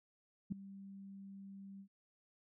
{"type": "tone with ADSR envelope", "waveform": "sine", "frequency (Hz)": 196, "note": "G3", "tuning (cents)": 0, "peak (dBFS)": -32, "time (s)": [0.5, 1.88], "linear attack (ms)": 22, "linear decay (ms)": 4, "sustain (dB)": -17, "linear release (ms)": 80, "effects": []}